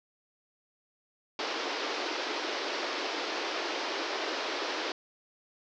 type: band-pass noise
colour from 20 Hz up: pink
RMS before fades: -34 dBFS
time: 1.39-4.92 s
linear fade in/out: 2 ms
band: 300 to 5500 Hz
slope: 48 dB/octave
effects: none